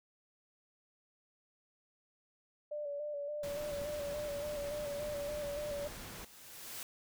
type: tone with vibrato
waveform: sine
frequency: 584 Hz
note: D5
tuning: 10 cents flat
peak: -37 dBFS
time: 2.71-5.88 s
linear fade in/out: 10 ms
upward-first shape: square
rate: 3.5 Hz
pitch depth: 32 cents each way
type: noise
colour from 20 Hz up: pink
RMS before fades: -47 dBFS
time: 3.43-6.25 s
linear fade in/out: 5 ms
type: click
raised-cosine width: 5 ms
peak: -34 dBFS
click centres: 3.817 s
type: noise with exponential growth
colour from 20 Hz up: white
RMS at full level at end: -43 dBFS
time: 5.4-6.83 s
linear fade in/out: 1 ms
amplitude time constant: 310 ms
effects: none